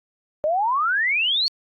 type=exponential sweep; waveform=sine; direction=up; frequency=587.3 to 4483 Hz; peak=-18 dBFS; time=0.44-1.48 s; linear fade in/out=0 ms; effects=AAC 64 kbps